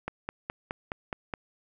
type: click train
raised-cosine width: 0.5 ms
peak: -17 dBFS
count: 7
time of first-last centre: 0.08-1.338 s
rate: 4.77 Hz
effects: none